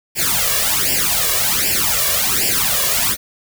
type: noise with flanger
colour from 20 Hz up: white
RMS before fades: -17 dBFS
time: 0.15-3.17 s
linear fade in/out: 50 ms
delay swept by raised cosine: 0.39 to 1.79 ms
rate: 1.3 Hz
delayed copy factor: +0.95
effects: none